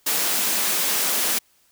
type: high-pass noise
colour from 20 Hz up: white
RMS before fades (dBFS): -22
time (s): 0.06-1.39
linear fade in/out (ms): 10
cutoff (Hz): 170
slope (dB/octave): 96
effects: white hiss -61 dBFS RMS until 1.71 s